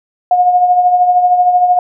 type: tone with tremolo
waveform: sine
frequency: 720 Hz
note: F#5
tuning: 47 cents flat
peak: -4 dBFS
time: 0.31-1.79 s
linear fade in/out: 2 ms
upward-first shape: triangle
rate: 13 Hz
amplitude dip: 60%
effects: none